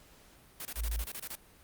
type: noise bursts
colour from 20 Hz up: white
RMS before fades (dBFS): -40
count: 10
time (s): 0.6-1.353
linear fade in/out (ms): 2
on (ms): 51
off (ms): 27
type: tone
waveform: sine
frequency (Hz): 55.1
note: A1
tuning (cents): +3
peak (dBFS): -31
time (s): 0.75-1.06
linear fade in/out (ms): 50
effects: pink hiss -59 dBFS RMS until 1.63 s + Opus 48 kbps